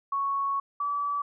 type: tone pair in turn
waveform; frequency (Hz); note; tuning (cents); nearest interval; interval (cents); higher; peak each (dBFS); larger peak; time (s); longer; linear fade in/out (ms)
sine; 1108.7 / 1150.2; C#6 / D6; 0 / -36; minor second; 64; second; -25 / -26; first; 0.12-0.6 / 0.8-1.22; first; 5
effects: none